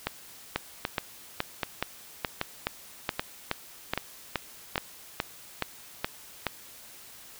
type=two click trains; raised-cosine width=0.3 ms; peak=-11 / -10 dBFS; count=7 / 15; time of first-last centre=0.07-4.758 / 0.56-6.467 s; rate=1.28 / 2.37 Hz; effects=white hiss -49 dBFS RMS until 7.39 s